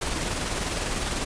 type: noise with tremolo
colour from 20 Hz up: pink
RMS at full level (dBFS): -27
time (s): 0.01-1.25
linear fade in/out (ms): 10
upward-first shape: square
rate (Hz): 20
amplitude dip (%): 30
effects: resampled to 22050 Hz